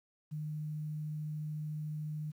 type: tone with quantisation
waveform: sine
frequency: 152.3 Hz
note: D#3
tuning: 37 cents flat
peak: -36 dBFS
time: 0.31-2.32 s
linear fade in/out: 20 ms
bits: 11
effects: none